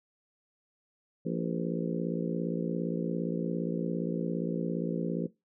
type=harmonic tone with a mistuned harmonic; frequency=57.4 Hz; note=A#1; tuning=26 cents flat; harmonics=3 / 4 / 5 / 6 / 7 / 8 / 9; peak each=-33 / -35 / -37 / -39 / -40 / -41 / -42 dBFS; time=1.25-5.27 s; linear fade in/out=10 ms; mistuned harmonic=8; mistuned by=+54 cents; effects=noise-tail reverb RT60 0.2 s tail -18 dB re dry